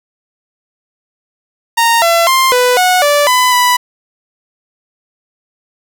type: tone with pitch steps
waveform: sawtooth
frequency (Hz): 926 / 675 / 1053 / 496.7 / 732 / 582 / 1003 / 988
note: A#5 / E5 / C6 / B4 / F#5 / D5 / B5 / B5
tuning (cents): -12 / +41 / +11 / +10 / -19 / -16 / +26 / 0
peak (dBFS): -4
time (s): 1.77-3.77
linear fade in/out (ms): 10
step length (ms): 250
effects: none